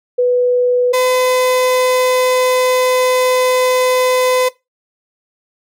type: tone pair in turn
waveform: sine / 35% pulse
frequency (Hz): 493.9 / 507.2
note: B4 / B4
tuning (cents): 0 / +46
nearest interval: unison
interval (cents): 46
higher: second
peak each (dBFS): -9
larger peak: neither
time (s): 0.18-0.93 / 0.93-4.49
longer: second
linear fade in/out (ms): 10
effects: noise-tail reverb RT60 0.2 s tail -19 dB re dry + MP3 64 kbps